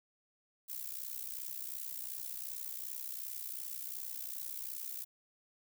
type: noise with amplitude modulation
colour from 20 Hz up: violet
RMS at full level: -39 dBFS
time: 0.68-5.05 s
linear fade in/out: 20 ms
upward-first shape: sine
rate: 62.7 Hz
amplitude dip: 80%
effects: none